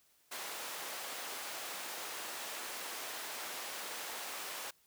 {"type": "high-pass noise", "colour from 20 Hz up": "pink", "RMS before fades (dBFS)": -43, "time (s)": [0.31, 4.71], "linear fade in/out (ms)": 10, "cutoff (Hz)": 610, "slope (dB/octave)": 12, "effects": ["white hiss -70 dBFS RMS until 4.86 s"]}